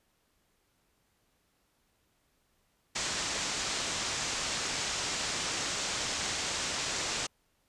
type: low-pass noise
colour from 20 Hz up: white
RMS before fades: -34 dBFS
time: 2.95-7.27 s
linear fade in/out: 10 ms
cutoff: 7700 Hz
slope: 48 dB/octave
effects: pink hiss -73 dBFS RMS until 7.68 s + resampled to 32000 Hz